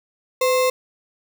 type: tone with sample-and-hold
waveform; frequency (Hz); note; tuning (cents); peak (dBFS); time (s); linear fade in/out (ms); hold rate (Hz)
sine; 508; B4; +49; -15; 0.41-0.7; 5; 1575
effects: none